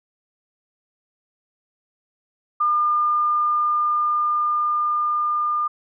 sine tone with level ramp, 1206 Hz, D6, 46 cents sharp, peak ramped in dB -16 to -19 dBFS, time 2.6-5.68 s, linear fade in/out 10 ms, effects none

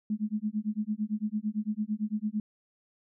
sine tone with tremolo, 212.7 Hz, G#3, 42 cents sharp, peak -25 dBFS, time 0.1-2.4 s, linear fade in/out 2 ms, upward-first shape sine, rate 8.9 Hz, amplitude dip 100%, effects none

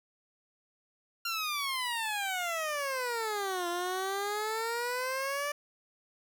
15% pulse exponential two-way sweep, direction down then up, 1396.9 to 344.1 to 588 Hz, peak -25 dBFS, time 1.25-5.52 s, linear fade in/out 5 ms, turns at 3.68 s, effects none

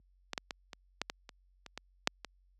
clicks, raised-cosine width 0.2 ms, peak -18 / -16 / -20 / -26 / -15 / -18 / -29 / -29 / -23 / -7 / -23 dBFS, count 11, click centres 0.333 / 0.378 / 0.508 / 0.732 / 1.016 / 1.099 / 1.292 / 1.663 / 1.776 / 2.074 / 2.247 s, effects added 46 Hz sine -44 dBFS peak until 2.59 s + high-pass 150 Hz 12 dB/octave

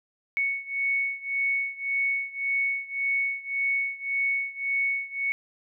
sine beating tone pair, 2217 / 2218.8 Hz, C#7 / C#7, 0 / +1 cents, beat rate 1.8 Hz, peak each -27 / -29 dBFS, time 0.37-5.32 s, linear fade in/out 0 ms, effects none

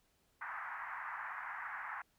white band-pass noise, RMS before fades -44 dBFS, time 0.41-2.02 s, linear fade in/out 5 ms, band 820 to 1900 Hz, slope 48 dB/octave, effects pink hiss -75 dBFS RMS until 2.18 s

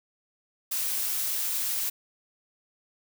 blue noise, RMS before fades -29 dBFS, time 0.71-1.9 s, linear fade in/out 10 ms, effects none

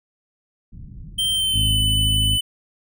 pink low-pass noise, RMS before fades -38 dBFS, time 0.72-2.13 s, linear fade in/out 10 ms, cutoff 190 Hz, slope 24 dB/octave
square tone with pitch glide, 3136 to 3003 Hz, G7 to F#7, 0 to +25 cents, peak -19 dBFS, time 1.18-2.41 s, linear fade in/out 10 ms, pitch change -75 cents, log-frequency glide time 1.32-1.79 s
harmonic tone, 52.8 Hz, G#1, 29 cents sharp, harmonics 1 / 2 / 3 / 4 / 5, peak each -22 / -22 / -34 / -35 / -35 dBFS, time 1.52-2.39 s, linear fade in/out 50 ms
effects none

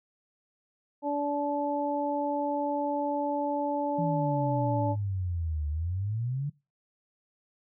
harmonic tone, 288.9 Hz, D4, 28 cents flat, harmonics 1 / 2 / 3, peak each -31 / -31 / -31 dBFS, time 1.02-4.96 s, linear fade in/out 50 ms
sine exponential two-way sweep, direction down then up, 170 to 73.1 to 148.6 Hz, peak -28 dBFS, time 3.98-6.5 s, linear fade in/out 10 ms, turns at 5.68 s
effects noise-tail reverb RT60 0.3 s tail -24 dB re dry

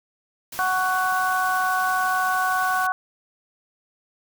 white noise, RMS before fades -36 dBFS, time 0.52-2.87 s, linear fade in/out 5 ms
harmonic tone, 371.8 Hz, F#4, 8 cents sharp, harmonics 2 / 3 / 4, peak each -24 / -24 / -24 dBFS, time 0.59-2.92 s, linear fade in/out 0 ms
effects none

